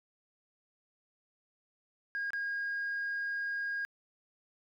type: tone with dropouts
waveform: sine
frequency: 1629 Hz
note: G#6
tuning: 34 cents flat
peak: -31 dBFS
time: 2.15-3.85 s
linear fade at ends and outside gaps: 0 ms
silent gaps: 2.305-2.333 s
effects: tanh soft clip ceiling -30 dBFS + 12-bit